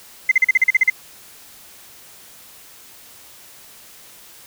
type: tone bursts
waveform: sine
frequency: 2067 Hz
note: C7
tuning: 22 cents flat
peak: -8 dBFS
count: 10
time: 0.29-0.9 s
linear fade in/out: 5 ms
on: 25 ms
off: 40 ms
effects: tanh soft clip ceiling -5 dBFS + white hiss -44 dBFS RMS until 4.46 s